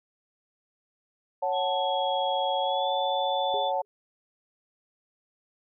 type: chord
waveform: sine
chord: F# minor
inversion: second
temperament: equal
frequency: 554.4 / 740 / 880 Hz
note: C#5 / F#5 / A5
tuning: 0 / 0 / 0 cents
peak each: -29 dBFS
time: 1.42-3.82 s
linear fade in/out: 10 ms
type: tone with pitch glide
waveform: sine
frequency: 3322 to 3485 Hz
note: G#7 to A7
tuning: 0 to -17 cents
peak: -33 dBFS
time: 1.52-3.72 s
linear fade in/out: 50 ms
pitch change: +83 cents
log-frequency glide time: 2.61-2.9 s
type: tone with exponential decay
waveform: sine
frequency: 415.3 Hz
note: G#4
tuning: in tune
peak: -30 dBFS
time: 3.54-3.85 s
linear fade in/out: 0 ms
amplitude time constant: 66 ms
effects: none